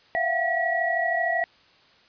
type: tone cluster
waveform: sine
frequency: 670 / 703 / 748 / 1927 Hz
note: E5 / F5 / F#5 / B6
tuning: +28 / +11 / +19 / -43 cents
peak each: -27 / -28 / -32 / -25 dBFS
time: 0.15-1.44 s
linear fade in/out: 0 ms
effects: white hiss -57 dBFS RMS until 2.08 s + resampled to 11025 Hz